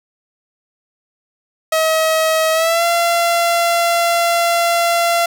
sawtooth tone with pitch glide, 638 to 683.8 Hz, D#5 to F5, +43 to -37 cents, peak -9 dBFS, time 1.72-5.26 s, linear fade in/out 5 ms, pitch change +120 cents, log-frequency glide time 2.53-2.84 s, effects none

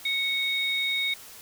sine tone pair together, 2217 / 3731 Hz, C#7 / A#7, 0 / +1 cents, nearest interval major sixth, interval 901 cents, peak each -27 / -27 dBFS, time 0.05-1.14 s, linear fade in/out 5 ms, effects white hiss -46 dBFS RMS until 1.41 s

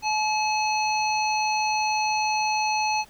harmonic tone, 857 Hz, A5, 46 cents flat, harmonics 1 / 3 / 5 / 7, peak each -23 / -28 / -32 / -34 dBFS, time 0.02-3.05 s, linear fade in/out 50 ms, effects pink hiss -53 dBFS RMS until 3.09 s

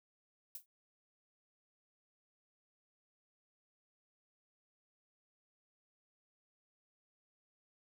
violet noise with exponential decay, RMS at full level -41 dBFS, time 0.55-0.66 s, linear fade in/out 2 ms, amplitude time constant 22 ms, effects none

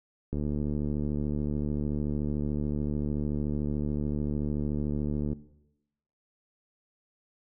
click train, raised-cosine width 3 ms, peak -19 dBFS, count 369, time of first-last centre 0.33-5.33 s, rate 73.6 Hz, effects noise-tail reverb RT60 0.9 s tail -18 dB re dry

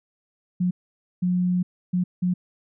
sine tone bursts at uneven times, 180 Hz, F#3, 47 cents flat, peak -19 dBFS, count 4, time 0.6-0.71 / 1.22-1.63 / 1.93-2.04 / 2.22-2.34 s, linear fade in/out 10 ms, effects none

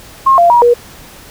sine tone with pitch steps, 1072 / 690 / 956 / 479.6 Hz, C6 / F5 / A#5 / A#4, +42 / -21 / +43 / +49 cents, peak -4 dBFS, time 0.26-0.74 s, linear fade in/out 10 ms, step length 120 ms, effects pink hiss -36 dBFS RMS until 1.3 s

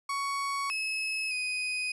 35% pulse tone with pitch steps, 1116 / 2582 / 2498 Hz, C#6 / E7 / D#7, +11 / -37 / +6 cents, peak -28 dBFS, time 0.09-1.92 s, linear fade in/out 5 ms, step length 610 ms, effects resampled to 24000 Hz

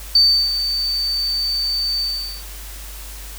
sine tone with ADSR envelope, 4570 Hz, D8, 48 cents flat, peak -8 dBFS, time 0.15-2.44 s, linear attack 4 ms, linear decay 340 ms, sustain -10 dB, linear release 430 ms, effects added 50 Hz sine -33 dBFS peak until 3.38 s + white hiss -37 dBFS RMS until 3.38 s

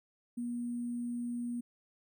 sine tone with sample-and-hold, 240 Hz, B3, 49 cents flat, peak -34 dBFS, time 0.37-1.61 s, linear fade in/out 10 ms, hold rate 8820 Hz, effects none

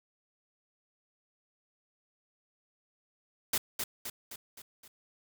white noise with echo, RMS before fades -29 dBFS, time 3.53-3.58 s, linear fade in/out 5 ms, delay 260 ms, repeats 5, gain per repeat -5 dB, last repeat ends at 4.88 s, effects none

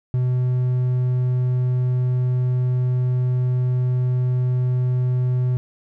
triangle tone, 125.8 Hz, B2, 32 cents sharp, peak -15 dBFS, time 0.14-5.57 s, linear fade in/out 0 ms, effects none

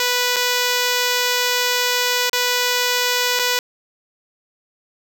5% pulse tone with dropouts, 492.7 Hz, B4, 4 cents flat, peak -5 dBFS, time 0-3.59 s, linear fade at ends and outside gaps 1 ms, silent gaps 0.361-0.365 / 2.296-2.331 / 3.391-3.395 s, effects none

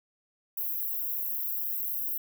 white high-pass noise, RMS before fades -32 dBFS, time 0.57-2.18 s, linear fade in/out 5 ms, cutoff 12000 Hz, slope 96 dB/octave, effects none

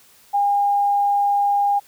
sine tone, 810 Hz, G#5, 43 cents flat, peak -15 dBFS, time 0.33-1.8 s, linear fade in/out 20 ms, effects white hiss -52 dBFS RMS until 1.87 s

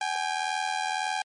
sawtooth ring-modulated tone, 802 Hz, G5, 39 cents sharp, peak -20 dBFS, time 0.01-1.22 s, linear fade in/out 0 ms, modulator 40.9 Hz, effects low-pass 8000 Hz 12 dB/octave + MP3 48 kbps

